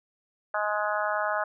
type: harmonic tone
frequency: 209.6 Hz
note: G#3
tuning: 16 cents sharp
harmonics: 3 / 4 / 5 / 6 / 7 / 8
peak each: -30 / -32 / -34 / -32 / -32 / -37 dBFS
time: 0.54-1.44 s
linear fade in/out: 5 ms
effects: none